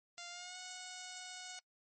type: tone with pitch glide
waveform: 5% pulse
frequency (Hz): 697 to 733.8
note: F5 to F#5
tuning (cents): -4 to -15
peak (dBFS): -34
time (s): 0.18-1.59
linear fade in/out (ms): 0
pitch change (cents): +89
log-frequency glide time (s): 0.29-0.57
effects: noise-tail reverb RT60 0.1 s tail -23 dB re dry + MP3 32 kbps